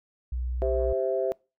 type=tone; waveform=sine; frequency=61.74 Hz; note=B1; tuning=in tune; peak=-27 dBFS; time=0.32-0.93 s; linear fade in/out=5 ms
type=chord; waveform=sine; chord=C major; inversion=second; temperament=equal; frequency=392 / 523.3 / 659.3 Hz; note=G4 / C5 / E5; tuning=0 / 0 / 0 cents; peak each=-28 dBFS; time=0.62-1.32 s; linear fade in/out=0 ms
effects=noise-tail reverb RT60 0.3 s tail -26 dB re dry + tanh soft clip ceiling -12 dBFS